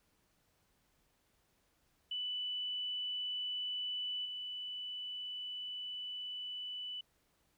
sine tone with level steps, 2981 Hz, F#7, 12 cents sharp, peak -36 / -40 dBFS, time 2.11-7.01 s, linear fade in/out 5 ms, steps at 4.25 s, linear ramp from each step 5 ms, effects pink hiss -75 dBFS RMS until 7.57 s

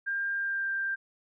sine tone with pitch glide, 1599 to 1582.5 Hz, G6 to G6, +34 to +16 cents, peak -28 dBFS, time 0.06-0.96 s, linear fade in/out 20 ms, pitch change -18 cents, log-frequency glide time 0.36-0.69 s, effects none

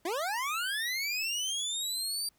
25% pulse linear sweep, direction up, 312.6 to 4707 Hz, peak -27 dBFS, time 0.05-2.29 s, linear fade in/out 5 ms, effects pink hiss -70 dBFS RMS until 2.38 s

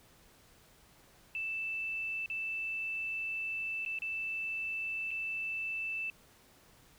sine tone with dropouts, 2647 Hz, E7, 7 cents sharp, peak -34 dBFS, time 1.35-6.1 s, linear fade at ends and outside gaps 1 ms, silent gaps 2.26-2.3 / 3.85-3.861 / 3.988-4.02 / 5.108-5.113 s, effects pink hiss -62 dBFS RMS until 6.98 s

